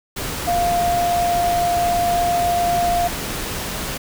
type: tone in noise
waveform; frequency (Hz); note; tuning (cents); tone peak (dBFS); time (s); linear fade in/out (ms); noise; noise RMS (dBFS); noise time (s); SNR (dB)
sine; 698.5; F5; 0; -16; 0.47-3.08; 10; pink; -26; 0.16-3.98; +7
effects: none